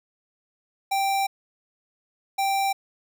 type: tone pair in turn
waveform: square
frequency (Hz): 784 / 784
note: G5 / G5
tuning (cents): 0 / 0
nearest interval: unison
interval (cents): 0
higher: neither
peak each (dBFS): -22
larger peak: neither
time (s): 0.91-1.27 / 2.38-2.73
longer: first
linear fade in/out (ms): 10
effects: none